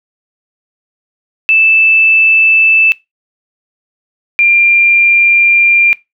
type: tone pair in turn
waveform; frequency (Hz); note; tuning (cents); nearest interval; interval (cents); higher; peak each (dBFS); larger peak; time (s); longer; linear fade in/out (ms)
sine; 2637 / 2387; E7 / D7; 0 / +28; major second; 172; first; -5; neither; 1.49-2.92 / 4.39-5.93; second; 0
effects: noise-tail reverb RT60 0.2 s tail -21 dB re dry